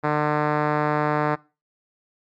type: tone with low-pass filter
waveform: 5% pulse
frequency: 150 Hz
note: D3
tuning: 37 cents sharp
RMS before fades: -22 dBFS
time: 0.03-1.36 s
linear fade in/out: 20 ms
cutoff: 1400 Hz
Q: 0.71
effects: noise-tail reverb RT60 0.3 s tail -21 dB re dry + Opus 48 kbps